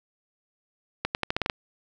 accelerating click train, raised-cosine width 0.3 ms, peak -9 dBFS, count 8, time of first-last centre 1.05-1.498 s, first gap 99 ms, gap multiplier 0.85, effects none

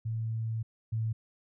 sine tone pair in turn, 112.3 / 111.52 Hz, A2 / A2, +36 / +24 cents, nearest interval unison, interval 12 cents, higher first, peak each -30 / -28 dBFS, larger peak second, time 0.05-0.63 / 0.92-1.13 s, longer first, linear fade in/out 10 ms, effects none

